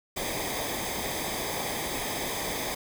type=noise with comb filter; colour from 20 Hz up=pink; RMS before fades=-32 dBFS; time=0.16-2.75 s; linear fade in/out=10 ms; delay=0.71 ms; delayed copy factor=-0.7; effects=none